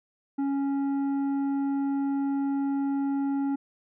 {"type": "tone with tanh clipping", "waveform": "sine", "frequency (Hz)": 277.2, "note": "C#4", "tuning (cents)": 0, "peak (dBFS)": -26, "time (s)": [0.38, 3.56], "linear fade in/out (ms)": 10, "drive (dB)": 8, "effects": []}